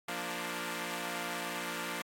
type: chord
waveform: 5% pulse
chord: Bb major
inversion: second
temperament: equal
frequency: 174.61 / 233.1 / 293.7 Hz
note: F3 / Bb3 / D4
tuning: 0 / 0 / 0 cents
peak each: -29 dBFS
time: 0.08-2.02 s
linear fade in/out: 5 ms
effects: AAC 64 kbps